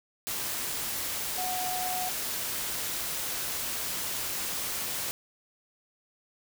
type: tone in noise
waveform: sine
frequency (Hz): 734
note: F#5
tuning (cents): -14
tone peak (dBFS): -32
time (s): 1.38-2.09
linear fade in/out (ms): 0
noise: white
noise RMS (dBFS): -33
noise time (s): 0.27-5.11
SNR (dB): -2
effects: none